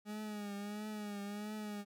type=tone with vibrato; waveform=40% pulse; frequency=207.7 Hz; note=G#3; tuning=in tune; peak=-40 dBFS; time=0.05-1.85 s; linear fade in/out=50 ms; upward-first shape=triangle; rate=1.5 Hz; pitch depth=62 cents each way; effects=none